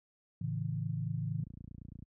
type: chord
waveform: sine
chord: A major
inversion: none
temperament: equal with one note detuned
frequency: 110 / 138.59 / 162.92 Hz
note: A2 / C#3 / E3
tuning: 0 / 0 / -20 cents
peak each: -37 dBFS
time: 0.41-1.44 s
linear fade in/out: 5 ms
type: click train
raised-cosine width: 5 ms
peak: -34 dBFS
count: 19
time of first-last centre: 1.4-2.025 s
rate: 28.8 Hz
effects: high-pass 60 Hz 12 dB/octave